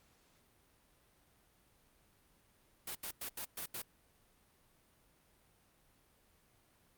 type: noise bursts at uneven times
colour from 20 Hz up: white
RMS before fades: -42 dBFS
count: 6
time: 2.87-2.95 / 3.03-3.11 / 3.21-3.29 / 3.37-3.45 / 3.57-3.66 / 3.74-3.82 s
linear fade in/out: 5 ms
effects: pink hiss -70 dBFS RMS until 6.97 s + Opus 48 kbps